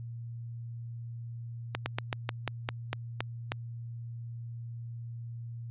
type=slowing click train; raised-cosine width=0.3 ms; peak=-14 dBFS; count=10; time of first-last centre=1.75-3.519 s; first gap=110 ms; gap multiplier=1.14; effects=added 117 Hz sine -38 dBFS peak until 5.7 s + resampled to 8000 Hz